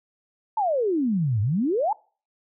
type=exponential two-way sweep; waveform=sine; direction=down then up; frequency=910 to 98 to 910 Hz; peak=-20 dBFS; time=0.57-1.93 s; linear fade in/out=5 ms; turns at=1.41 s; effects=noise-tail reverb RT60 0.4 s tail -25 dB re dry